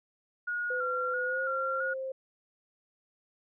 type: tone with vibrato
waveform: sine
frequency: 1409 Hz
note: F6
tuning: 15 cents sharp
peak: -30 dBFS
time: 0.47-1.94 s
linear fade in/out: 10 ms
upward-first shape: square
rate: 1.5 Hz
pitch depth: 41 cents each way
type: tone with pitch glide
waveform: sine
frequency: 504 to 528.1 Hz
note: B4 to C5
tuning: +35 to +16 cents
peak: -33 dBFS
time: 0.7-2.12 s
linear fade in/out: 5 ms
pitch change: +81 cents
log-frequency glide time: 1.25-1.41 s
effects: none